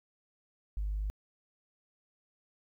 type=tone; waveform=sine; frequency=51 Hz; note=G#1; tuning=31 cents flat; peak=-30 dBFS; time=0.77-1.1 s; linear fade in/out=0 ms; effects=tanh soft clip ceiling -27 dBFS + 12-bit